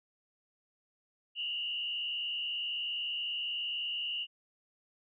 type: tone with frequency modulation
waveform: sine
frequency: 2878 Hz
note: F#7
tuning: 49 cents flat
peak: -33 dBFS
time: 1.35-4.27 s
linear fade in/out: 50 ms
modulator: 70.6 Hz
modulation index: 1.5
effects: none